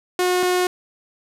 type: tone pair in turn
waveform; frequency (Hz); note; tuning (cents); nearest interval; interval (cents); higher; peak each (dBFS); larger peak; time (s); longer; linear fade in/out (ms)
sawtooth; 362 / 362; F#4 / F#4; -38 / -38; unison; 0; neither; -13 / -13; neither; 0.19-0.43 / 0.43-0.67; neither; 2
effects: resampled to 32000 Hz + 8-bit